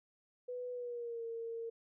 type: tone with pitch glide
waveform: sine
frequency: 494.9 to 459.1 Hz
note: B4 to A#4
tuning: +4 to -26 cents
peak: -39 dBFS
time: 0.48-1.7 s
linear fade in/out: 10 ms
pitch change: -130 cents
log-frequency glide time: 0.72-1.24 s
effects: none